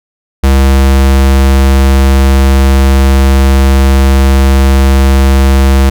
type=tone; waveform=square; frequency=67.5 Hz; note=C#2; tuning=45 cents flat; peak=-4 dBFS; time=0.43-5.9 s; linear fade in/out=10 ms; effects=none